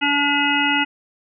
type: harmonic tone with a mistuned harmonic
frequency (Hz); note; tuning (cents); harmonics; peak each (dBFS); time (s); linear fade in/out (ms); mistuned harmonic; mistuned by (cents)
287.2; D4; -39; 1 / 3 / 5 / 7 / 9 / 10; -23 / -23 / -23 / -23 / -23 / -23; 0.01-0.85; 20; 9; -17
effects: none